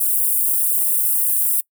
white high-pass noise, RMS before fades -18 dBFS, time 0-1.61 s, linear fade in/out 10 ms, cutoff 8900 Hz, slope 48 dB/octave, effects noise-tail reverb RT60 0.1 s tail -24 dB re dry

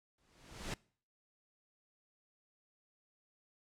pink noise with exponential growth, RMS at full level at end -38 dBFS, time 0.18-0.74 s, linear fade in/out 2 ms, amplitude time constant 120 ms, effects noise-tail reverb RT60 0.5 s tail -24 dB re dry + low-pass 8000 Hz 12 dB/octave

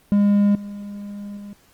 triangle tone with level steps, 203.5 Hz, G#3, 35 cents flat, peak -11 / -28 / -31 dBFS, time 0.12-1.53 s, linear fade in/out 0 ms, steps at 0.55 / 1.37 s, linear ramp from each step 2 ms, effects pink hiss -56 dBFS RMS until 1.73 s + Opus 24 kbps

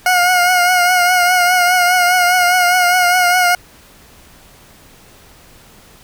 20% pulse tone with vibrato, 720 Hz, F#5, 47 cents flat, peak -5 dBFS, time 0.06-3.55 s, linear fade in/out 2 ms, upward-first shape triangle, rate 4.9 Hz, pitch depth 46 cents each way, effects pink hiss -44 dBFS RMS until 6.03 s

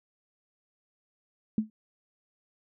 sine tone with exponential decay, 216.6 Hz, A3, 27 cents flat, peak -19 dBFS, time 1.58-1.7 s, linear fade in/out 2 ms, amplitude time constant 25 ms, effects none

